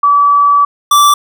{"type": "tone pair in turn", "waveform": ["sine", "square"], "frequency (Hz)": [1149, 1164.4], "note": ["D6", "D6"], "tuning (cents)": [-38, -15], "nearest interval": "unison", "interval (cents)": 23, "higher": "second", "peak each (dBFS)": -5, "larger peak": "neither", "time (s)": [[0.03, 0.65], [0.91, 1.14]], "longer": "first", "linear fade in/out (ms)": 5, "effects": []}